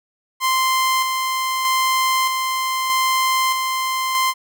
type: tone with tremolo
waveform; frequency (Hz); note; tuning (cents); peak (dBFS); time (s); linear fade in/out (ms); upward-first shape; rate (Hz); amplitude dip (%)
sawtooth; 1043; C6; -6; -12; 0.4-4.34; 50; square; 0.8; 35
effects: none